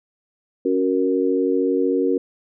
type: chord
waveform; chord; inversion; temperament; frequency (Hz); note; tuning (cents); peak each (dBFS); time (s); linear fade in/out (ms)
sine; F# major; second; equal; 277.2 / 370 / 466.2; C#4 / F#4 / A#4; 0 / 0 / 0; -21; 0.65-2.18; 5
effects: none